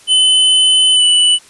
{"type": "tone with pitch glide", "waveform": "square", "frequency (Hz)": [3029, 2972], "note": ["F#7", "F#7"], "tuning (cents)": [40, 7], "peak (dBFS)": -8, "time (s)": [0.07, 1.39], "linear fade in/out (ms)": 50, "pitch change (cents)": -33, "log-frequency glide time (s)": [0.93, 1.03], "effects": ["white hiss -43 dBFS RMS until 1.49 s", "resampled to 24000 Hz"]}